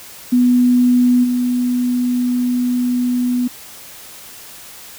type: tone with level steps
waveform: sine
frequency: 246.9 Hz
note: B3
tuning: in tune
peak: -9 / -14 dBFS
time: 0.32-3.48 s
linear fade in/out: 10 ms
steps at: 1.23 s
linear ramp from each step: 20 ms
effects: white hiss -37 dBFS RMS until 4.98 s